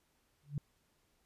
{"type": "tone with exponential growth", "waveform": "sine", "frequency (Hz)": 144.3, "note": "D3", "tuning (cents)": -30, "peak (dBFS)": -30, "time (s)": [0.43, 0.58], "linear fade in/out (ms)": 2, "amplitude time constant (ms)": 31, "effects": ["pink hiss -75 dBFS RMS until 1.25 s", "resampled to 32000 Hz"]}